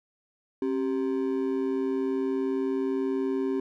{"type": "ring-modulated tone", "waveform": "triangle", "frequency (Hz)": 329.6, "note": "E4", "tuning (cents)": 0, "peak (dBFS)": -20, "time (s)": [0.62, 3.6], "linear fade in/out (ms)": 2, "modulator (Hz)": 60.1, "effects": []}